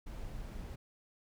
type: noise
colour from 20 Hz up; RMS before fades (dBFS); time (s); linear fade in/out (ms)
brown; -43; 0.06-0.76; 10
effects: none

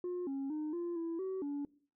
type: tone with pitch steps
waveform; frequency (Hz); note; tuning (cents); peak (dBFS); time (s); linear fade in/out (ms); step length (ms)
sine; 357.4 / 273.2 / 305.5 / 345.5 / 332.6 / 379.1 / 286.2; F4 / C#4 / D#4 / F4 / E4 / F#4 / D4; +40 / -25 / -32 / -19 / +16 / +42 / -45; -33; 0.04-1.65; 2; 230
effects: noise-tail reverb RT60 0.5 s tail -22 dB re dry + tanh soft clip ceiling -34 dBFS

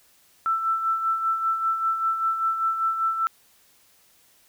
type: tone with tremolo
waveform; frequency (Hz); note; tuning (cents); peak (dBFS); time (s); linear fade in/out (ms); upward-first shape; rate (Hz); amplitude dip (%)
sine; 1330; E6; +15; -19; 0.46-3.27; 0; sine; 5.1; 55
effects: white hiss -59 dBFS RMS until 4.48 s

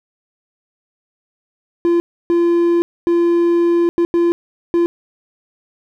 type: tone bursts at uneven times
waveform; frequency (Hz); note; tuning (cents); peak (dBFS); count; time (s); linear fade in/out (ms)
triangle; 342.8; F4; -32; -9; 6; 1.85-2 / 2.3-2.82 / 3.07-3.89 / 3.98-4.05 / 4.14-4.32 / 4.74-4.86; 0
effects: none

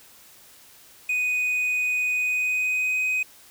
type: tone with pitch glide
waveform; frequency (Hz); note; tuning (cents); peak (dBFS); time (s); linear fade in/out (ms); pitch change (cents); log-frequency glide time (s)
triangle; 2489 to 2511; D#7 to D#7; 0 to +15; -20; 1.09-3.23; 5; +15; 2.14-3.02
effects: white hiss -51 dBFS RMS until 3.5 s

